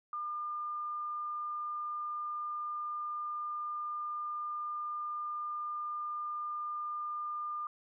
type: tone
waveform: sine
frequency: 1204 Hz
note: D6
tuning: 43 cents sharp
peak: -35 dBFS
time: 0.13-7.67 s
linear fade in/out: 2 ms
effects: none